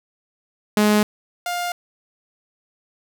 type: tone pair in turn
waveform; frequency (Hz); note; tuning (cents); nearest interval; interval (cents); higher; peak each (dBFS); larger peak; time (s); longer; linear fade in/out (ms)
sawtooth; 210.3 / 704.7; G#3 / F5; +22 / +15; octave + major sixth; 2093; second; -10 / -19; first; 0.77-1.03 / 1.46-1.72; neither; 2
effects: none